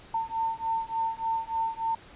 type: beating tone pair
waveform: sine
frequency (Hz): 901 / 904.4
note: A5 / A5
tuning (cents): +41 / +47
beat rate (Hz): 3.4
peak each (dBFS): -30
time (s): 0.14-1.95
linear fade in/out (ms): 5
effects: pink hiss -51 dBFS RMS until 2.15 s + resampled to 8000 Hz